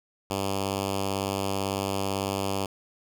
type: tone with notch filter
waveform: 5% pulse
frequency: 98 Hz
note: G2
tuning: in tune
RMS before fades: -29 dBFS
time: 0.3-2.66 s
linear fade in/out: 5 ms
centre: 1500 Hz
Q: 1.6
effects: none